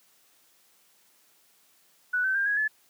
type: tone with pitch steps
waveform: sine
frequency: 1480 / 1537.5 / 1597.3 / 1659.3 / 1723.8 Hz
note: F#6 / G6 / G6 / G#6 / A6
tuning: 0 / -34 / +32 / -2 / -36 cents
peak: -23 dBFS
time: 2.13-2.68 s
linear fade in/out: 10 ms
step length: 110 ms
effects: white hiss -63 dBFS RMS until 2.89 s + high-pass 150 Hz 12 dB/octave